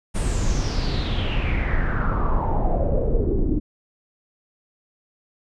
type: noise with low-pass filter sweep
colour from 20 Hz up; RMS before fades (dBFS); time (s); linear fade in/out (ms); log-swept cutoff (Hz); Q
brown; -21; 0.14-3.6; 20; 9400 to 290; 5.5
effects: none